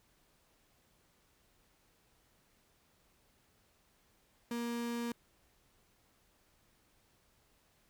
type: tone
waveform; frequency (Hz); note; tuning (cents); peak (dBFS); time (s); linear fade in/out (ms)
35% pulse; 236.1; A#3; +22; -34; 4.51-5.12; 2
effects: pink hiss -71 dBFS RMS until 7.89 s